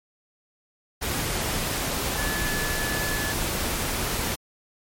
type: tone in noise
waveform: sine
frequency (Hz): 1724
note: A6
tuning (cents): -36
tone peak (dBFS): -30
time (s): 2.17-3.33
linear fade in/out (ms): 20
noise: pink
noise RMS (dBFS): -27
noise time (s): 1.01-4.36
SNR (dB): -6
effects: MP3 64 kbps